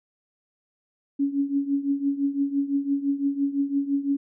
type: tone with tremolo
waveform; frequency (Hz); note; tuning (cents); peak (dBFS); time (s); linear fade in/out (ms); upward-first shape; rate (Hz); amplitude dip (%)
sine; 279.9; C#4; +17; -18; 1.19-4.17; 10; triangle; 5.9; 85
effects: none